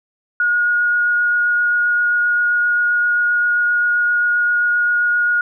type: tone with vibrato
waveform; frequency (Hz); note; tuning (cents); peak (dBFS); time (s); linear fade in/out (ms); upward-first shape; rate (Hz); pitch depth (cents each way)
sine; 1441; F#6; -46; -13; 0.4-5.41; 2; triangle; 7.6; 10
effects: none